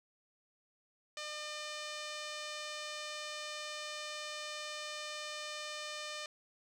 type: tone with low-pass filter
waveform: 5% pulse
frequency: 603 Hz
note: D5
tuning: 46 cents sharp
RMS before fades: -43 dBFS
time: 1.17-6.26 s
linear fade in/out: 2 ms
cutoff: 8400 Hz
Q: 0.5
effects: none